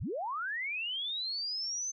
sine linear sweep, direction up, 37.13 to 6272 Hz, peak -33 dBFS, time 0-1.92 s, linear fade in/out 20 ms, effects none

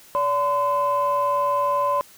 sine tone pair together, 573.6 / 1022 Hz, D5 / C6, -41 / -41 cents, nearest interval minor seventh, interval 1000 cents, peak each -22 / -19 dBFS, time 0.15-2.01 s, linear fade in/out 0 ms, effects tanh soft clip ceiling -13 dBFS + white hiss -49 dBFS RMS until 2.17 s

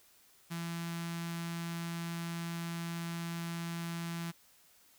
sawtooth tone with notch filter, 168.6 Hz, E3, 39 cents sharp, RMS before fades -39 dBFS, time 0.5-4.32 s, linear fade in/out 20 ms, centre 480 Hz, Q 0.58, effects white hiss -64 dBFS RMS until 4.98 s

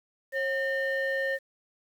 sine tone pair together, 540.8 / 1819 Hz, C#5 / A#6, -43 / -43 cents, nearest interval octave + major sixth, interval 2100 cents, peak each -27 dBFS, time 0.32-1.39 s, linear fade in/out 50 ms, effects tanh soft clip ceiling -23 dBFS + 9-bit

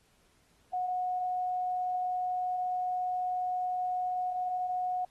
sine tone, 730 Hz, F#5, 24 cents flat, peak -29 dBFS, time 0.73-5.05 s, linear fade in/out 5 ms, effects pink hiss -68 dBFS RMS until 5.1 s + AAC 32 kbps

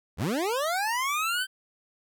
25% pulse linear sweep, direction up, 58.27 to 1568 Hz, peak -22 dBFS, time 0.17-1.47 s, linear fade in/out 50 ms, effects none

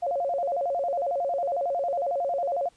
sine tone with vibrato, 622.3 Hz, D#5, in tune, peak -24 dBFS, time 0.02-2.69 s, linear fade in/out 10 ms, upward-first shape square, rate 11 Hz, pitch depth 200 cents each way, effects pink hiss -62 dBFS RMS until 2.76 s + resampled to 22050 Hz

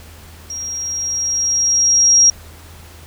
sine tone with level ramp, 5630 Hz, F8, 13 cents sharp, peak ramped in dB -24 to -6 dBFS, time 0.5-2.3 s, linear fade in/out 2 ms, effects added 81 Hz sine -39 dBFS peak until 3.06 s + pink hiss -42 dBFS RMS until 3.06 s

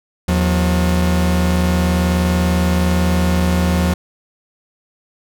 45% pulse tone pair together, 79.9 / 179.37 Hz, D#2 / F3, +47 / +47 cents, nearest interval octave + major second, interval 1400 cents, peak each -16 dBFS, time 0.28-3.94 s, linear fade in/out 5 ms, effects none

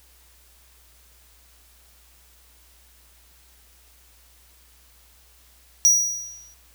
square tone with exponential decay, 5790 Hz, F#8, 38 cents flat, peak -11 dBFS, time 5.85-6.54 s, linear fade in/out 0 ms, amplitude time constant 150 ms, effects added 60 Hz sine -56 dBFS peak until 6.74 s + white hiss -56 dBFS RMS until 6.74 s

